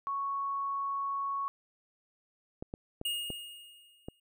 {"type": "tone", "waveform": "sine", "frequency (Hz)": 1108.7, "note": "C#6", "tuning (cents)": 0, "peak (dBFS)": -31, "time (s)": [0.07, 1.48], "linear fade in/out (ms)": 0}
{"type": "clicks", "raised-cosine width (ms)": 2, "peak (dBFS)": -25, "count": 5, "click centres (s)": [2.625, 2.739, 3.014, 3.303, 4.085]}
{"type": "tone with exponential decay", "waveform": "square", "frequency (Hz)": 2852, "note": "F7", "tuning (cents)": 36, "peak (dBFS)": -30, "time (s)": [3.05, 4.2], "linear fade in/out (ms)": 5, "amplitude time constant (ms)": 250}
{"effects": []}